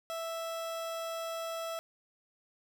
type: tone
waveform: 30% pulse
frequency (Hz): 659.3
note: E5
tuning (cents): 0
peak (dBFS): -33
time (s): 0.1-1.79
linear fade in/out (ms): 0
effects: none